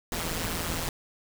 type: noise with amplitude modulation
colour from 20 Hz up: pink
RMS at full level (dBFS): -28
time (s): 0.12-0.89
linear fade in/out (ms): 2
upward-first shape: sine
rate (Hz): 167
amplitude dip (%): 75
effects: none